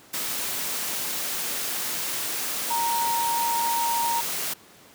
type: tone in noise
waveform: sine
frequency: 932.3 Hz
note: A#5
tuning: in tune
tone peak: -23 dBFS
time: 2.7-4.21 s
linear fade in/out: 10 ms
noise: white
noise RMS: -29 dBFS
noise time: 0.13-4.54 s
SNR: +3 dB
effects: pink hiss -51 dBFS RMS until 4.94 s + high-pass 150 Hz 12 dB/octave